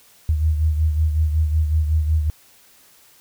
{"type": "beating tone pair", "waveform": "sine", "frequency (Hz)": [77.4, 82.8], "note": ["D#2", "E2"], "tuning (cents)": [-9, 8], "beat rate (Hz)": 5.4, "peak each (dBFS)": [-16, -25], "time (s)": [0.29, 2.3], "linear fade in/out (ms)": 0, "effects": ["white hiss -52 dBFS RMS until 3.2 s"]}